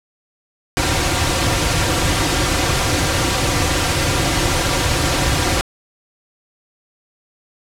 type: noise with comb filter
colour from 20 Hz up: pink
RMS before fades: -17 dBFS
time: 0.77-5.61 s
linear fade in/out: 0 ms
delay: 4.7 ms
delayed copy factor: -0.65
effects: low-pass 9000 Hz 12 dB/octave